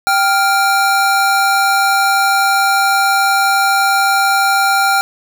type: tone pair together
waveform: square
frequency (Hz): 784 / 1396.9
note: G5 / F6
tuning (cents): 0 / 0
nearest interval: minor seventh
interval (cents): 1000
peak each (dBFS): -14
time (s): 0.07-5.01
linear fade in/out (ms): 0
effects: none